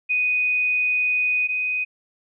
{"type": "tone pair in turn", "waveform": "sine", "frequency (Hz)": [2489, 2499], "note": ["D#7", "D#7"], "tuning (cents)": [0, 7], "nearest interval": "unison", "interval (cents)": 7, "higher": "second", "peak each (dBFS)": [-18, -21], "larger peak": "first", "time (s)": [[0.09, 1.48], [1.48, 1.85]], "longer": "first", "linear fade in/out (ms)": 20, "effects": []}